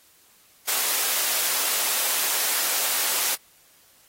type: high-pass noise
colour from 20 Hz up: white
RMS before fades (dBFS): -24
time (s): 0.67-3.36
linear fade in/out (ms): 20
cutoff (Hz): 490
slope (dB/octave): 12
effects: white hiss -57 dBFS RMS until 4.08 s + AAC 48 kbps